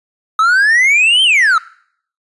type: exponential two-way sweep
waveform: triangle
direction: up then down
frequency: 1267 to 3182 to 1267 Hz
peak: -6 dBFS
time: 0.39-1.58 s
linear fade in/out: 2 ms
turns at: 1.23 s
effects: noise-tail reverb RT60 0.6 s tail -21 dB re dry + resampled to 24000 Hz